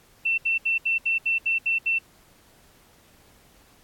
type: tone bursts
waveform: sine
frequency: 2689 Hz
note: E7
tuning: 34 cents sharp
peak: -20 dBFS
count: 9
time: 0.25-1.988 s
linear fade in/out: 10 ms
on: 130 ms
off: 71 ms
effects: pink hiss -57 dBFS RMS until 3.83 s + AAC 64 kbps